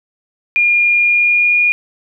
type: tone with pitch glide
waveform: sine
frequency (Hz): 2417 to 2434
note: D7 to D#7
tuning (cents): +49 to -39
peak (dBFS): -9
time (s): 0.56-1.72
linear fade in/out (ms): 0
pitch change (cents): +12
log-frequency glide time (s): 0.99-1.6
effects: none